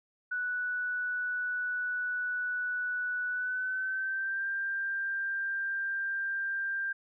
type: tone with pitch glide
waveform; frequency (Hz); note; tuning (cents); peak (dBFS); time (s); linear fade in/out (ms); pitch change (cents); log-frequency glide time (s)
sine; 1480 to 1586.2; F#6 to G6; 0 to +20; -30; 0.31-6.93; 10; +120; 3.29-4.47
effects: none